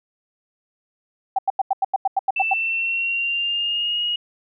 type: tone bursts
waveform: sine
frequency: 775 Hz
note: G5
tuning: 20 cents flat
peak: -15 dBFS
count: 11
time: 1.36-2.537 s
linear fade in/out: 5 ms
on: 27 ms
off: 88 ms
type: tone with pitch glide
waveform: sine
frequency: 2660 to 2884 Hz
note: E7 to F#7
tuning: +15 to -45 cents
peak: -20 dBFS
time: 2.36-4.16 s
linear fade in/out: 5 ms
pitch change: +140 cents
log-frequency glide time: 2.48-4.04 s
effects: none